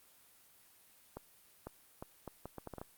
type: accelerating click train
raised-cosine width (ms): 1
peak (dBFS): -29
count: 10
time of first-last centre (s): 1.17-2.815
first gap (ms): 500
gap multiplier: 0.71
effects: white hiss -64 dBFS RMS until 2.97 s + Opus 32 kbps